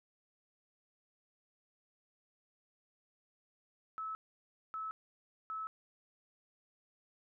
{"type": "tone bursts", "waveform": "sine", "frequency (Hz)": 1300, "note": "E6", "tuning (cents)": -24, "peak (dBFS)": -38, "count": 3, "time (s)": [3.98, 5.67], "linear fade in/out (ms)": 0, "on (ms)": 170, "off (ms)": 590, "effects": []}